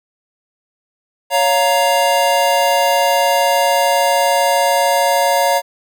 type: chord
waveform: square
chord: Bb minor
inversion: first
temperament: just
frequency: 559.4 / 699.2 / 932.3 Hz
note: Db5 / F5 / Bb5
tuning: +16 / +2 / 0 cents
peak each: -17 dBFS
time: 1.3-5.62 s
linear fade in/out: 50 ms
effects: none